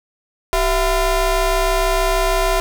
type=ring-modulated tone; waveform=25% pulse; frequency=349.2 Hz; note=F4; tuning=in tune; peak=-8 dBFS; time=0.53-2.6 s; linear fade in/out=0 ms; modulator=316 Hz; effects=none